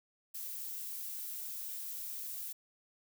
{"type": "noise", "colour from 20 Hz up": "violet", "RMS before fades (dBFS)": -42, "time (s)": [0.34, 2.53], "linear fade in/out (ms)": 10, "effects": []}